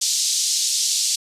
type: band-pass noise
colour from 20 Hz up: white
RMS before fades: -21 dBFS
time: 0.01-1.16 s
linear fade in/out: 10 ms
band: 4000 to 7600 Hz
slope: 24 dB/octave
effects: resampled to 32000 Hz